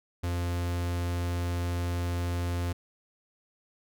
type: tone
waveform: 45% pulse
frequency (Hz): 87.31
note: F2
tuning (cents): 0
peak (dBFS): -28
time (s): 0.23-2.73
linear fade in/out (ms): 10
effects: none